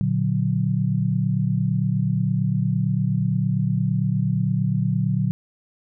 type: chord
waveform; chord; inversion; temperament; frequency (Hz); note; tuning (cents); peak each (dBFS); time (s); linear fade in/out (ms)
sine; Bb augmented; none; equal with one note detuned; 118.17 / 146.83 / 185; Bb2 / D3 / F#3; +24 / 0 / 0; -23; 0.01-5.31; 0
effects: none